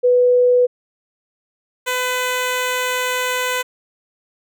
sine / 10% pulse tone pair in turn, 494.2 / 502.8 Hz, B4 / B4, +1 / +31 cents, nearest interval unison, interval 30 cents, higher second, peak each -10 dBFS, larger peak neither, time 0.03-0.67 / 1.86-3.63 s, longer second, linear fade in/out 20 ms, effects none

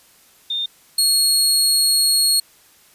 sine / 25% pulse tone pair in turn, 3631 / 4312 Hz, A#7 / C#8, -46 / -49 cents, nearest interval minor third, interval 297 cents, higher second, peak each -20 / -9 dBFS, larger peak second, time 0.5-0.66 / 0.98-2.4 s, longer second, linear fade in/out 5 ms, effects white hiss -52 dBFS RMS until 2.94 s + resampled to 32000 Hz

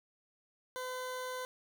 20% pulse tone, 508 Hz, B4, 49 cents sharp, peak -33 dBFS, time 0.76-1.45 s, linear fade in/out 0 ms, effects none

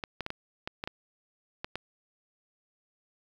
clicks, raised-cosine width 0.3 ms, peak -18 dBFS, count 9, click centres 0.038 / 0.207 / 0.264 / 0.304 / 0.675 / 0.839 / 0.875 / 1.645 / 1.756 s, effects 8-bit

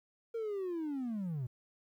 triangle linear sweep, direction down, 466.2 to 116.4 Hz, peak -32 dBFS, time 0.34-1.47 s, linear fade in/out 10 ms, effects tanh soft clip ceiling -29 dBFS + 12-bit

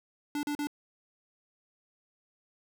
square tone bursts, 292.7 Hz, D4, 6 cents flat, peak -31 dBFS, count 3, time 0.35-0.671 s, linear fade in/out 2 ms, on 81 ms, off 39 ms, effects none

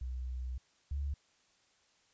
sine tone pair in turn, 62.9 / 70.6 Hz, B1 / C#2, +32 / +32 cents, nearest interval major second, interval 200 cents, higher second, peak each -36 / -33 dBFS, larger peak second, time 0.01-0.58 / 0.91-1.14 s, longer first, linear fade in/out 5 ms, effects white hiss -70 dBFS RMS until 2.13 s + resampled to 16000 Hz

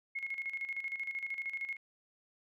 sine tone with tremolo, 2166 Hz, C#7, 41 cents flat, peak -34 dBFS, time 0.15-1.77 s, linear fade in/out 10 ms, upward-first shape square, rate 13 Hz, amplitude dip 65%, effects none

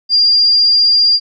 sine tone, 4795 Hz, D8, 35 cents sharp, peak -7 dBFS, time 0.09-1.2 s, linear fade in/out 50 ms, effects none

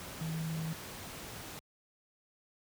sine tone in noise, 160.9 Hz, E3, 42 cents flat, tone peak -34 dBFS, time 0.21-0.73 s, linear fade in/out 0 ms, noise pink, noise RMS -45 dBFS, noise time 0-1.59 s, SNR +8 dB, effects high-pass 60 Hz 12 dB/octave

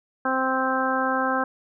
harmonic tone, 261.6 Hz, C4, in tune, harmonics 1 / 2 / 3 / 4 / 5 / 6, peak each -28 / -28 / -28 / -28 / -28 / -28 dBFS, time 0.25-1.44 s, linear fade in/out 5 ms, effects none

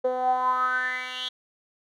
10% pulse tone with band-pass filter sweep, 253.4 Hz, B3, 45 cents sharp, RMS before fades -26 dBFS, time 0.04-1.29 s, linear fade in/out 10 ms, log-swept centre 520 to 3400 Hz, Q 9, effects none

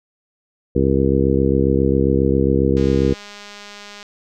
harmonic tone, 67.4 Hz, C#2, 48 cents flat, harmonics 1 / 2 / 3 / 4 / 5 / 6 / 7, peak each -21 / -21 / -21 / -21 / -21 / -21 / -21 dBFS, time 0.75-3.14 s, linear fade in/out 10 ms
click train, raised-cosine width 0.2 ms, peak -20 dBFS, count 259, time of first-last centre 2.77-4.029 s, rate 205 Hz
effects none

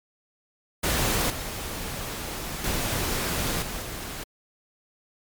pink noise with level steps, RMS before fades -24 / -33 / -27 / -33 / -35 dBFS, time 0.83-4.24 s, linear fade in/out 10 ms, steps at 1.3 / 2.64 / 3.62 / 3.82 s, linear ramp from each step 2 ms, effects MP3 96 kbps

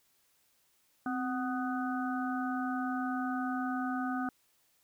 harmonic tone with a mistuned harmonic, 248.8 Hz, B3, 13 cents sharp, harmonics 1 / 3 / 5 / 6, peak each -33 / -38 / -40 / -41 dBFS, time 1.06-4.29 s, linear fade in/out 2 ms, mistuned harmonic 1, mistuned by +68 cents, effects white hiss -71 dBFS RMS until 4.83 s

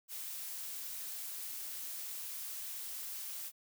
blue noise, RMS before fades -43 dBFS, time 0.08-3.52 s, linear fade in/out 50 ms, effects none

